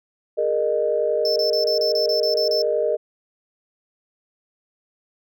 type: chord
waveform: sine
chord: Ab suspended second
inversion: none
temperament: equal with one note detuned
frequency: 415.3 / 466.2 / 614 Hz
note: Ab4 / Bb4 / Eb5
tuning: 0 / 0 / -23 cents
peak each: -25 / -22 / -21 dBFS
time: 0.37-2.97 s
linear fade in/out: 20 ms
type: tone bursts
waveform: triangle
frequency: 5300 Hz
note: E8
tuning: 9 cents sharp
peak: -21 dBFS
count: 10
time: 1.25-2.62 s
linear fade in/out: 2 ms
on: 110 ms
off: 30 ms
effects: tanh soft clip ceiling -6 dBFS